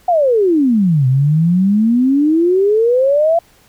sine exponential two-way sweep, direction down then up, 740 to 126.5 to 687 Hz, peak -9 dBFS, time 0.08-3.39 s, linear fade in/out 5 ms, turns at 1.07 s, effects pink hiss -50 dBFS RMS until 3.68 s

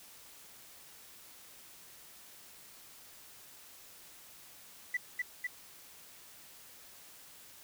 sine tone with echo, 1975.5 Hz, B6, in tune, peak -28 dBFS, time 4.94-4.97 s, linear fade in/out 5 ms, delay 250 ms, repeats 2, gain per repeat -2 dB, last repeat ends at 5.47 s, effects tanh soft clip ceiling -26 dBFS + white hiss -55 dBFS RMS until 7.63 s

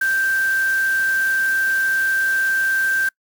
sine tone in noise, 1568 Hz, G6, in tune, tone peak -16 dBFS, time 0.01-3.09 s, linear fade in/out 5 ms, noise white, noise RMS -34 dBFS, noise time 0.01-3.09 s, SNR +15 dB, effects noise-tail reverb RT60 0.1 s tail -25 dB re dry

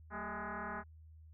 sine tone with frequency modulation, 226.7 Hz, A#3, 48 cents flat, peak -39 dBFS, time 0.1-0.84 s, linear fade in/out 50 ms, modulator 208 Hz, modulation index 7.3, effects added 79 Hz sine -54 dBFS peak until 1.33 s

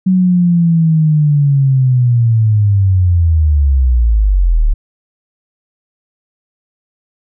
sine linear sweep, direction down, 188.1 to 34.65 Hz, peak -7 dBFS, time 0.06-4.74 s, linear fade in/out 10 ms, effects none

